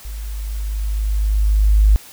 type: tone with level ramp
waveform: sine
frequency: 51.8 Hz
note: G#1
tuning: 4 cents flat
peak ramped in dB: -26 to -7 dBFS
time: 0.05-1.96 s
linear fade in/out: 0 ms
effects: white hiss -41 dBFS RMS until 2.12 s